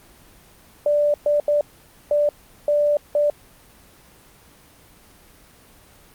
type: tone bursts at uneven times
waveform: sine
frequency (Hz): 588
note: D5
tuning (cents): +2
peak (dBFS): -15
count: 6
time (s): 0.86-1.14 / 1.26-1.4 / 1.48-1.61 / 2.11-2.29 / 2.68-2.97 / 3.15-3.3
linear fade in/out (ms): 2
effects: pink hiss -50 dBFS RMS until 6.14 s + Opus 24 kbps